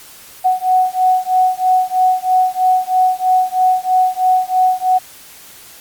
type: beating tone pair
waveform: sine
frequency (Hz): 740 / 743.1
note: F#5 / F#5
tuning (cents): 0 / +7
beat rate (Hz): 3.1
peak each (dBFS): -14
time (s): 0.44-4.99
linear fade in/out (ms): 20
effects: white hiss -39 dBFS RMS until 5.8 s + Opus 48 kbps